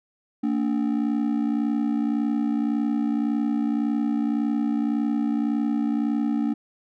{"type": "ring-modulated tone", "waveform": "triangle", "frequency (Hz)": 258.3, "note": "C4", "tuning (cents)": -22, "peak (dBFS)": -16, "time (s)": [0.43, 6.54], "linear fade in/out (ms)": 10, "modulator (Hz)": 30.9, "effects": []}